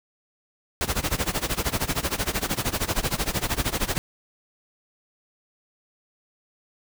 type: noise with tremolo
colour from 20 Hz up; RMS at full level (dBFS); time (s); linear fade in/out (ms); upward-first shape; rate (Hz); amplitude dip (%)
pink; -23; 0.81-3.98; 0; sine; 13; 90
effects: none